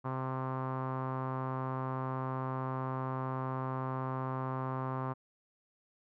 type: tone with low-pass filter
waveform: sawtooth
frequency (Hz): 130.81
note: C3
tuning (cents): 0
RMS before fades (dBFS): -36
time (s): 0.04-5.14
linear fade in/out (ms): 20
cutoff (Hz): 1100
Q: 4.1
effects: none